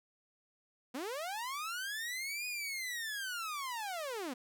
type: linear two-way sweep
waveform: sawtooth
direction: up then down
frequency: 232.1 to 2489 to 232.1 Hz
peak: -34 dBFS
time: 0.94-4.34 s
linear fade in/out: 10 ms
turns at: 2.47 s
effects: none